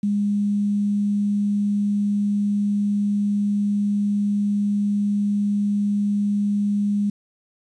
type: tone with quantisation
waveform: sine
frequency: 204.4 Hz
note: G#3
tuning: 27 cents flat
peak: -18 dBFS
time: 0.03-7.1 s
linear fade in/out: 5 ms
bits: 8
effects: resampled to 22050 Hz